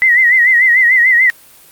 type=tone with vibrato; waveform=sine; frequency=1975.5 Hz; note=B6; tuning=in tune; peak=-6 dBFS; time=0.02-1.3 s; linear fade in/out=0 ms; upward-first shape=sine; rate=6.8 Hz; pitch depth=95 cents each way; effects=white hiss -42 dBFS RMS until 1.71 s + Opus 32 kbps